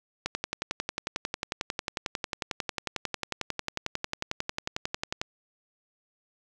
click train, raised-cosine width 0.2 ms, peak -12 dBFS, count 56, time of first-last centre 0.26-5.215 s, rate 11.1 Hz, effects none

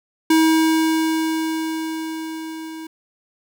square tone with level ramp, 320 Hz, D#4, 49 cents sharp, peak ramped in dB -12 to -32 dBFS, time 0.3-2.87 s, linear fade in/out 5 ms, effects 9-bit

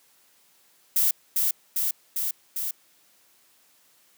violet noise with echo, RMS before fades -21 dBFS, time 0.96-1.11 s, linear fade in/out 5 ms, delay 400 ms, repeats 4, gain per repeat -2 dB, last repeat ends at 2.71 s, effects white hiss -61 dBFS RMS until 4.17 s + high-pass 150 Hz 12 dB/octave

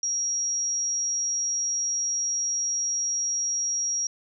sine tone, 5660 Hz, F8, 22 cents sharp, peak -24 dBFS, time 0.03-4.07 s, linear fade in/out 2 ms, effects none

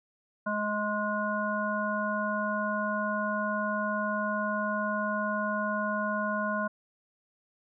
harmonic tone with a mistuned harmonic, 210 Hz, G#3, 19 cents sharp, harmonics 1 / 3 / 5 / 7, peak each -33 / -33 / -33 / -33 dBFS, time 0.46-6.68 s, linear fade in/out 10 ms, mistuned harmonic 7, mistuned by -21 cents, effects none

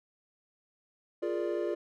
triangle chord, Bb dominant seventh, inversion second, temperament equal, 349.2 / 415.3 / 466.2 / 587.3 Hz, F4 / Ab4 / Bb4 / D5, 0 / 0 / 0 / 0 cents, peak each -31 / -34 / -36 / -34 dBFS, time 1.22-1.75 s, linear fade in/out 10 ms, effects none

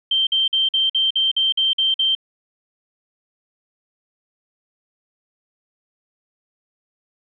sine tone bursts, 3136 Hz, G7, in tune, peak -15 dBFS, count 10, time 0.11-2.151 s, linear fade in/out 5 ms, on 160 ms, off 49 ms, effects none

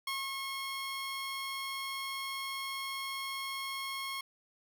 15% pulse tone with ADSR envelope, 1085 Hz, C#6, 37 cents flat, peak -27 dBFS, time 0.07-4.21 s, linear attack 4 ms, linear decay 230 ms, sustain -3 dB, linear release 4 ms, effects none

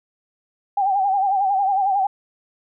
sine tone with vibrato, 784 Hz, G5, in tune, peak -16 dBFS, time 0.77-2.07 s, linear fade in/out 5 ms, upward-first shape sine, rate 11 Hz, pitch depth 75 cents each way, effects none

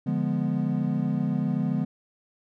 triangle chord, D diminished seventh, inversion none, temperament equal, 146.83 / 174.61 / 207.7 / 246.9 Hz, D3 / F3 / Ab3 / Cb4, 0 / 0 / 0 / 0 cents, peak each -27 dBFS, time 0.06-1.85 s, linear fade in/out 10 ms, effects none

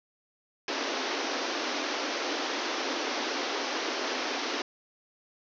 pink band-pass noise, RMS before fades -32 dBFS, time 0.68-4.62 s, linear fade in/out 2 ms, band 250 to 6100 Hz, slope 96 dB/octave, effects none

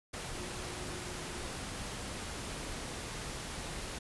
sine tone in noise, 360.8 Hz, F#4, 44 cents flat, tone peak -49 dBFS, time 0.31-1.47 s, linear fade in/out 10 ms, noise pink, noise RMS -41 dBFS, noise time 0.13-3.99 s, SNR -11 dB, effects resampled to 24000 Hz

